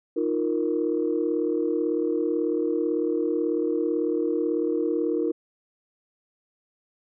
sine chord, Eb suspended second, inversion none, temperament equal, 311.1 / 349.2 / 466.2 Hz, Eb4 / F4 / Bb4, 0 / 0 / 0 cents, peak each -26 dBFS, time 0.16-5.32 s, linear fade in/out 10 ms, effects tanh soft clip ceiling -13 dBFS

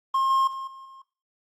triangle tone with level steps, 1069 Hz, C6, 37 cents sharp, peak -18 / -16 / -29 / -39 / -42 dBFS, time 0.14-1.02 s, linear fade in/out 5 ms, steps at 0.3 / 0.47 / 0.67 / 0.85 s, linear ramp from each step 5 ms, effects noise-tail reverb RT60 0.3 s tail -18 dB re dry + Opus 24 kbps

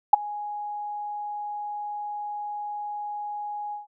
sine tone with ADSR envelope, 830.6 Hz, G#5, in tune, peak -6 dBFS, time 0.13-3.87 s, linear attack 6 ms, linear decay 13 ms, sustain -24 dB, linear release 140 ms, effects none

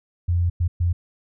sine tone bursts at uneven times, 87 Hz, F2, 6 cents flat, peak -17 dBFS, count 3, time 0.28-0.5 / 0.6-0.68 / 0.8-0.93 s, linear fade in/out 10 ms, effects none

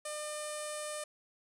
sawtooth tone with low-pass filter, 602 Hz, D5, 43 cents sharp, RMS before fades -40 dBFS, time 0.05-1.04 s, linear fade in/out 5 ms, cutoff 9300 Hz, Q 6.3, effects 12-bit

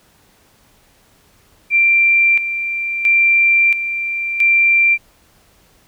sine tone with tremolo, 2362 Hz, D7, 9 cents sharp, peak -9 dBFS, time 1.7-4.98 s, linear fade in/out 50 ms, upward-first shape square, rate 0.74 Hz, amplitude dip 65%, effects pink hiss -53 dBFS RMS until 5.87 s

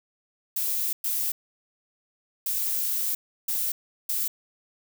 violet noise bursts at uneven times, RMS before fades -27 dBFS, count 5, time 0.56-0.93 / 1.04-1.32 / 2.46-3.15 / 3.48-3.72 / 4.09-4.28 s, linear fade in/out 5 ms, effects none

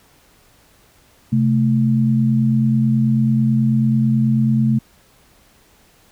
sine tone pair together, 130.81 / 220 Hz, C3 / A3, 0 / 0 cents, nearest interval major sixth, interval 900 cents, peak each -16 / -15 dBFS, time 1.32-4.79 s, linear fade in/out 10 ms, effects pink hiss -53 dBFS RMS until 6.11 s

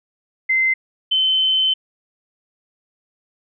sine tone pair in turn, 2070 / 3066 Hz, C7 / G7, -19 / -39 cents, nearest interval perfect fifth, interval 680 cents, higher second, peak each -14 dBFS, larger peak neither, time 0.49-0.74 / 1.11-1.74 s, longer second, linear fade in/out 10 ms, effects none

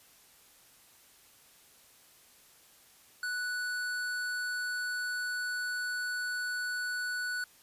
sine tone with hard clipping, 1480 Hz, F#6, in tune, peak -34 dBFS, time 3.23-7.44 s, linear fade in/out 2 ms, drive 14 dB, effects white hiss -60 dBFS RMS until 7.62 s + resampled to 32000 Hz

